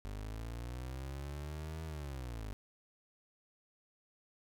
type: linear two-way sweep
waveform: 30% pulse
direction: up then down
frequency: 49.35 to 80.8 to 49.35 Hz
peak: -38 dBFS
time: 0.05-2.53 s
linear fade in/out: 0 ms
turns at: 1.84 s
effects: none